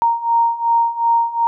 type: beating tone pair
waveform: sine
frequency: 928 / 930.7 Hz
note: A#5 / A#5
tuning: -8 / -3 cents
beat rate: 2.7 Hz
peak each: -18 / -15 dBFS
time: 0.02-1.47 s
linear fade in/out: 0 ms
effects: none